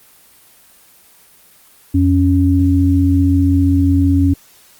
sine tone pair together, 87.31 / 277.2 Hz, F2 / C#4, 0 / 0 cents, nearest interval octave + minor sixth, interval 2000 cents, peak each -12 dBFS, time 1.94-4.34 s, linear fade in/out 10 ms, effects white hiss -47 dBFS RMS until 4.79 s + Opus 24 kbps

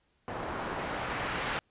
white noise with low-pass filter sweep, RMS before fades -35 dBFS, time 0.28-1.59 s, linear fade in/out 0 ms, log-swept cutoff 910 to 2200 Hz, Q 0.9, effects pink hiss -72 dBFS RMS until 1.7 s + resampled to 8000 Hz

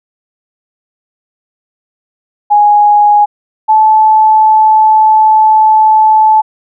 sine tone pair in turn, 830.6 / 868.3 Hz, G#5 / A5, 0 / -23 cents, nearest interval minor second, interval 77 cents, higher second, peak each -3 dBFS, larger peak neither, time 2.5-3.26 / 3.68-6.42 s, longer second, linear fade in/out 20 ms, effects none

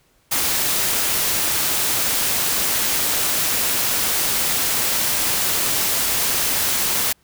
white noise, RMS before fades -20 dBFS, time 0.31-7.13 s, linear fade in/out 10 ms, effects pink hiss -60 dBFS RMS until 7.23 s

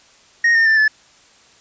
triangle tone with pitch steps, 1864.7 / 1820 / 1776.4 / 1733.8 Hz, A#6 / A#6 / A6 / A6, 0 / -42 / +16 / -26 cents, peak -9 dBFS, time 0.44-0.88 s, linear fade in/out 5 ms, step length 110 ms, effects white hiss -50 dBFS RMS until 1.6 s + resampled to 16000 Hz

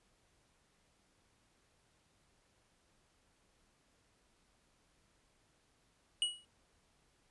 square tone with exponential decay, 2914 Hz, F#7, 27 cents flat, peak -28 dBFS, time 6.22-6.45 s, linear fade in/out 1 ms, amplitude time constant 50 ms, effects pink hiss -73 dBFS RMS until 7.3 s + resampled to 24000 Hz

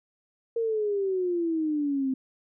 sine exponential sweep, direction down, 466.2 to 259.6 Hz, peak -24 dBFS, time 0.56-2.14 s, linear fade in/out 5 ms, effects none

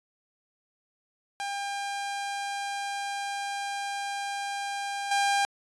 sawtooth tone with level steps, 801 Hz, G5, 37 cents sharp, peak -27 / -19 dBFS, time 1.4-5.45 s, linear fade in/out 0 ms, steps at 5.11 s, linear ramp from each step 5 ms, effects resampled to 22050 Hz

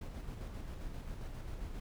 brown noise with tremolo, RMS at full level -42 dBFS, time 0.01-1.8 s, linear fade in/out 5 ms, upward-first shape square, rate 7.5 Hz, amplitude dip 30%, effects none

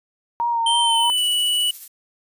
sine tone with vibrato, 932 Hz, A#5, 1 cent flat, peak -18 dBFS, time 0.4-1.1 s, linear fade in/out 0 ms, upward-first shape sine, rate 3.2 Hz, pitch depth 28 cents each way
square tone with pitch glide, 3126 to 2951 Hz, G7 to F#7, -6 to -5 cents, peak -18 dBFS, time 0.66-1.71 s, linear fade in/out 5 ms, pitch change -99 cents, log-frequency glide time 0.78-1.25 s
violet noise with tremolo, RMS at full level -33 dBFS, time 1.17-1.88 s, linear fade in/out 5 ms, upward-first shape sine, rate 14 Hz, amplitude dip 45%
effects resampled to 32000 Hz

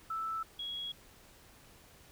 sine tone pair in turn, 1318.5 / 3322 Hz, E6 / G#7, 0 / 0 cents, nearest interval octave + major third, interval 1600 cents, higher second, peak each -34 / -37 dBFS, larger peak first, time 0.1-0.43 / 0.59-0.92 s, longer neither, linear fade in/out 5 ms, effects pink hiss -59 dBFS RMS until 2.11 s

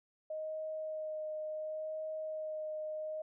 sine tone with vibrato, 622.3 Hz, D#5, in tune, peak -37 dBFS, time 0.3-3.22 s, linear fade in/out 5 ms, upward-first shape sine, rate 0.7 Hz, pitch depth 13 cents each way, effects none

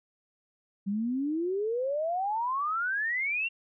sine exponential sweep, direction up, 192.5 to 2794 Hz, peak -27 dBFS, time 0.86-3.49 s, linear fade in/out 20 ms, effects none

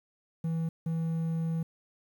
triangle tone pair in turn, 163.7 / 163.7 Hz, E3 / E3, -12 / -12 cents, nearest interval unison, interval 0 cents, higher neither, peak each -26 dBFS, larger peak neither, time 0.44-0.69 / 0.86-1.63 s, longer second, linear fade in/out 5 ms, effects 10-bit

